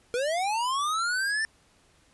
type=linear sweep; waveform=square; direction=up; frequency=466.2 to 1798 Hz; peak=-26 dBFS; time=0.14-1.45 s; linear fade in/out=0 ms; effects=pink hiss -62 dBFS RMS until 2.13 s + resampled to 24000 Hz